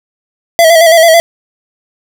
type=tone with vibrato; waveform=square; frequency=660 Hz; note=E5; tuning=2 cents sharp; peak=-3 dBFS; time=0.59-1.2 s; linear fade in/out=0 ms; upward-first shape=square; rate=9.1 Hz; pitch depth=44 cents each way; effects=none